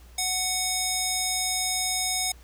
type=tone with band-pass filter; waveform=square; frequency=740 Hz; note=F#5; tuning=in tune; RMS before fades=-27 dBFS; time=0.18-2.32 s; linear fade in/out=5 ms; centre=7600 Hz; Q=1.1; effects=added 60 Hz sine -47 dBFS peak until 2.43 s + pink hiss -56 dBFS RMS until 2.43 s